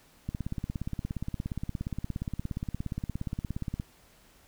click train, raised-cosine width 5 ms, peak -20 dBFS, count 61, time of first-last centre 0.29-3.799 s, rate 17.1 Hz, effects pink hiss -60 dBFS RMS until 4.47 s

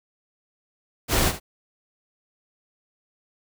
pink noise with echo, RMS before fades -21 dBFS, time 1.08-1.33 s, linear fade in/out 50 ms, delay 70 ms, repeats 1, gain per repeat -12 dB, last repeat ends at 1.4 s, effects none

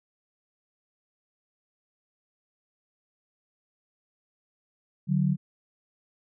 sine tone pair together, 146.83 / 185.94 Hz, D3 / F#3, 0 / +9 cents, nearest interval major third, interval 409 cents, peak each -24 dBFS, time 5.07-5.37 s, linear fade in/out 50 ms, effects none

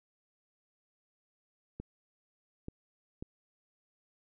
clicks, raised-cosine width 3 ms, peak -27 dBFS, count 3, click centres 1.8 / 2.684 / 3.225 s, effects none

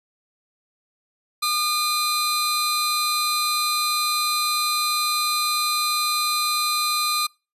sawtooth tone pair together, 1211 / 4073 Hz, D#6 / C8, -47 / -47 cents, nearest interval octave + major sixth, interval 2100 cents, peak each -19 / -21 dBFS, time 1.42-7.27 s, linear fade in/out 10 ms, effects noise-tail reverb RT60 0.3 s tail -26 dB re dry + resampled to 32000 Hz

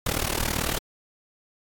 pink noise with amplitude modulation, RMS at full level -23 dBFS, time 0.06-0.79 s, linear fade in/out 5 ms, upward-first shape sine, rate 38.2 Hz, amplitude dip 85%, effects AAC 64 kbps

